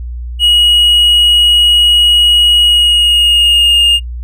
triangle tone with pitch glide, 2900 to 2830 Hz, F#7 to F7, -35 to +22 cents, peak -4 dBFS, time 0.39-4 s, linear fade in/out 50 ms, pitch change -43 cents, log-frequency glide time 2.63-3.85 s, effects noise-tail reverb RT60 0.1 s tail -22 dB re dry + added 60 Hz sine -19 dBFS peak until 4.23 s

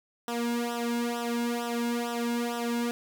sawtooth tone with flanger, 236.9 Hz, A#3, 28 cents sharp, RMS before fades -30 dBFS, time 0.28-2.91 s, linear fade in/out 0 ms, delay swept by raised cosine 0.44 to 1.64 ms, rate 2.2 Hz, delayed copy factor -0.9, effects none

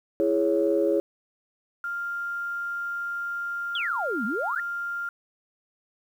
sine chord, C# minor, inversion first, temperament just, 332.6 / 415.8 / 554.4 Hz, E4 / G#4 / C#5, +16 / +2 / 0 cents, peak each -24 dBFS, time 0.2-1 s, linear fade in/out 0 ms
sine tone, 1396.9 Hz, F6, in tune, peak -28 dBFS, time 1.84-5.09 s, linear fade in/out 2 ms
sine exponential two-way sweep, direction down then up, 3520 to 197.3 to 1875 Hz, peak -27 dBFS, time 3.75-4.6 s, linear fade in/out 2 ms, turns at 4.25 s
effects tanh soft clip ceiling -11 dBFS + 9-bit

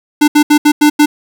square tone bursts at uneven times, 297.7 Hz, D4, 24 cents sharp, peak -5 dBFS, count 6, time 0.21-0.28 / 0.35-0.43 / 0.5-0.58 / 0.65-0.72 / 0.81-0.9 / 0.99-1.06 s, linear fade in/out 10 ms, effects none

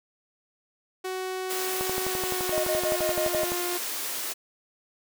sawtooth tone with pitch glide, 373.3 to 354 Hz, F#4 to F4, +15 to +23 cents, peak -26 dBFS, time 1.04-3.78 s, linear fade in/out 10 ms, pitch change -92 cents, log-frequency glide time 2.06-3.28 s
white high-pass noise, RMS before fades -32 dBFS, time 1.49-4.34 s, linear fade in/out 20 ms, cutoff 260 Hz, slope 24 dB/octave
click train, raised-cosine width 1 ms, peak -17 dBFS, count 21, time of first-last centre 1.81-3.519 s, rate 11.7 Hz
triangle tone bursts, 624 Hz, D#5, 5 cents sharp, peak -23 dBFS, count 6, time 2.52-3.45 s, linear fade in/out 10 ms, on 120 ms, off 42 ms
effects none

